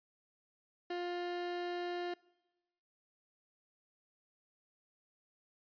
30% pulse tone, 352.2 Hz, F4, 15 cents sharp, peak -34 dBFS, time 0.9-2.14 s, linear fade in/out 5 ms, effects noise-tail reverb RT60 1.0 s tail -23 dB re dry + resampled to 11025 Hz

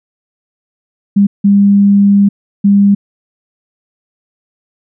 sine tone bursts at uneven times, 200.7 Hz, G3, 41 cents sharp, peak -4 dBFS, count 3, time 1.16-1.27 / 1.44-2.29 / 2.64-2.95 s, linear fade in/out 10 ms, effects none

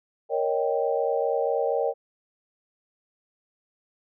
sine chord, Eb dominant seventh, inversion second, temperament equal with one note detuned, 466.2 / 554.4 / 618.7 / 784 Hz, Bb4 / Db5 / Eb5 / G5, 0 / 0 / -10 / 0 cents, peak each -26 / -27 / -29 / -30 dBFS, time 0.29-1.94 s, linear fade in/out 50 ms, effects none

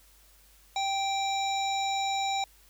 harmonic tone with a mistuned harmonic, 784 Hz, G5, in tune, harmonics 1 / 3 / 5 / 7 / 9, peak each -28 / -37 / -34 / -45 / -41 dBFS, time 0.76-2.44 s, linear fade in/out 2 ms, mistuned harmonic 5, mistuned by -28 cents, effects added 50 Hz sine -60 dBFS peak until 2.69 s + white hiss -60 dBFS RMS until 2.69 s

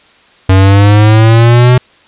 square exponential sweep, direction up, 93.7 to 126.5 Hz, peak -3 dBFS, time 0.49-1.78 s, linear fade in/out 5 ms, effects white hiss -44 dBFS RMS until 2.07 s + resampled to 8000 Hz

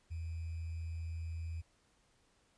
sine tone with sample-and-hold, 82.41 Hz, E2, in tune, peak -38 dBFS, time 0.1-1.62 s, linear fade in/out 20 ms, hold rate 2450 Hz, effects pink hiss -72 dBFS RMS until 2.57 s + resampled to 22050 Hz

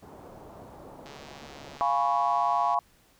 white low-pass noise, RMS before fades -47 dBFS, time 0.02-1.78 s, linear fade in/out 10 ms, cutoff 900 Hz, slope 24 dB/octave
click train, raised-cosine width 0.2 ms, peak -30 dBFS, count 240, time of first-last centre 1.06-2.743 s, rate 142 Hz
sine chord, C# dominant seventh, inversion first, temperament equal, 698.5 / 830.6 / 987.8 / 1108.7 Hz, E#5 / G#5 / B5 / C#6, 0 / 0 / 0 / 0 cents, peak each -28 dBFS, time 1.81-2.79 s, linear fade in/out 0 ms
effects pink hiss -62 dBFS RMS until 3.19 s

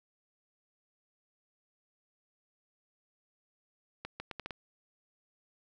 accelerating click train, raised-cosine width 0.3 ms, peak -23 dBFS, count 6, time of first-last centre 4.05-4.508 s, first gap 150 ms, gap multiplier 0.75, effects none

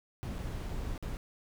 brown noise with dropouts, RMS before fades -37 dBFS, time 0.23-1.17 s, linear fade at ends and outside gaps 0 ms, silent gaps 0.383-0.388 / 0.688-0.693 / 0.978-1.026 s, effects none

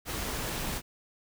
pink noise, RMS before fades -34 dBFS, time 0.05-0.82 s, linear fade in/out 50 ms, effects none

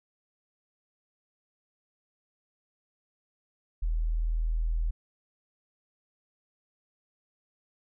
sine tone, 40.44 Hz, E1, 32 cents flat, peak -25 dBFS, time 3.82-4.91 s, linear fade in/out 10 ms, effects none

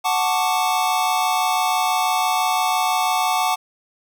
square chord, D major seventh, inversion first, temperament equal, 740 / 880 / 1108.7 / 1174.7 Hz, F#5 / A5 / C#6 / D6, 0 / 0 / 0 / 0 cents, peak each -22 / -23 / -27 / -26 dBFS, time 0.04-3.56 s, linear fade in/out 20 ms, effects none

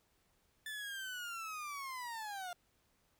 30% pulse linear sweep, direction down, 1760 to 696 Hz, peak -39 dBFS, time 0.66-2.53 s, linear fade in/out 2 ms, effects pink hiss -75 dBFS RMS until 3.19 s

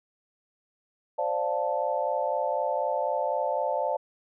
sine chord, D minor seventh, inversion third, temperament equal, 523.3 / 587.3 / 698.5 / 880 Hz, C5 / D5 / F5 / A5, 0 / 0 / 0 / 0 cents, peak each -31 / -29 / -32 / -30 dBFS, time 1.18-3.97 s, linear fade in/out 10 ms, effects none

